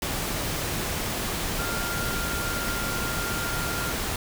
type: tone in noise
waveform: sine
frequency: 1396.9 Hz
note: F6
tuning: in tune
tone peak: -32 dBFS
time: 1.59-3.92 s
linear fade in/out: 2 ms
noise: pink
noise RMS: -29 dBFS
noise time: 0.02-4.16 s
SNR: -6 dB
effects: none